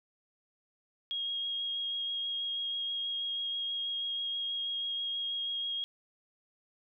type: tone with vibrato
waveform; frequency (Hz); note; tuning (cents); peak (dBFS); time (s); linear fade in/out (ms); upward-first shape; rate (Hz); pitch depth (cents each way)
sine; 3271; G#7; -27; -32; 1.11-5.84; 0; sine; 6.2; 10
effects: none